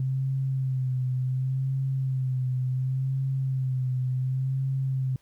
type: tone with vibrato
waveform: sine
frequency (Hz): 130.81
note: C3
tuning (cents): 0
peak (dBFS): -24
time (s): 0-5.16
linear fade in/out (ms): 2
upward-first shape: sine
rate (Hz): 0.69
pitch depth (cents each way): 41
effects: pink hiss -65 dBFS RMS until 5.21 s